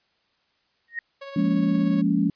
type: tone with exponential growth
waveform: sine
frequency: 1864.7 Hz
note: A#6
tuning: in tune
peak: -23 dBFS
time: 0.88-0.99 s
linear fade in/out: 2 ms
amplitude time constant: 23 ms
type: tone with tremolo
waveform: sawtooth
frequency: 553 Hz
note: C#5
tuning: 4 cents flat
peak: -31 dBFS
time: 1.21-2.02 s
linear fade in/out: 10 ms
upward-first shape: sine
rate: 17 Hz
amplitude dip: 35%
type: chord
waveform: sine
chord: Bb minor seventh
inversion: second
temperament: equal with one note detuned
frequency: 174.61 / 207.7 / 233.1 / 281.2 Hz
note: F3 / Ab3 / Bb3 / Db4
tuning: 0 / 0 / 0 / +25 cents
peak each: -24 / -23 / -28 / -23 dBFS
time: 1.36-2.3 s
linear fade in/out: 5 ms
effects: white hiss -68 dBFS RMS until 2.35 s + resampled to 11025 Hz